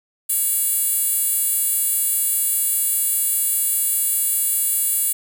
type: tone with high-pass filter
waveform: 10% pulse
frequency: 565 Hz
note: C#5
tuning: 33 cents sharp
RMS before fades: -20 dBFS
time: 0.29-5.13 s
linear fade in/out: 10 ms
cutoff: 11000 Hz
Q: 6.3
effects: none